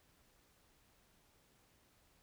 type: silence
effects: pink hiss -71 dBFS RMS until 2.22 s